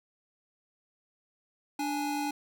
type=tone pair together; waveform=square; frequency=293.5 / 830.6 Hz; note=D4 / G#5; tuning=-1 / 0 cents; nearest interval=octave + tritone; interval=1801 cents; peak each=-33 / -34 dBFS; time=1.79-2.31 s; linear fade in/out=5 ms; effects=none